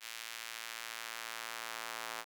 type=tone with high-pass filter sweep; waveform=square; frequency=57.1 Hz; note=A#1; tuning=35 cents flat; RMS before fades=-44 dBFS; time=0-2.25 s; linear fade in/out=50 ms; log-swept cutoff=2300 to 1000 Hz; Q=0.9; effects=none